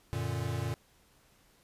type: chord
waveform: square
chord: Gb augmented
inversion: none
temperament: equal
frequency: 92.5 / 116.54 / 146.83 Hz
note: Gb2 / Bb2 / D3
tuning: 0 / 0 / 0 cents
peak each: -38 / -35 / -39 dBFS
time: 0.13-0.74 s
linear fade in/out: 0 ms
effects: pink hiss -65 dBFS RMS until 1.63 s + resampled to 32000 Hz